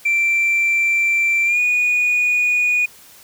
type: tone with pitch glide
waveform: sine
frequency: 2349 to 2459 Hz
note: D7 to D#7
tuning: 0 to -21 cents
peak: -12 dBFS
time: 0.05-2.86 s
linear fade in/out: 10 ms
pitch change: +79 cents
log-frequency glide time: 1.45-1.59 s
effects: tanh soft clip ceiling -12 dBFS + white hiss -45 dBFS RMS until 3.23 s